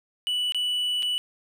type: tone with dropouts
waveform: triangle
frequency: 2960 Hz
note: F#7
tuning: in tune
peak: -22 dBFS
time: 0.27-1.18 s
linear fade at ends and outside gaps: 0 ms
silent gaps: 0.522-0.546 / 1.024-1.029 s
effects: none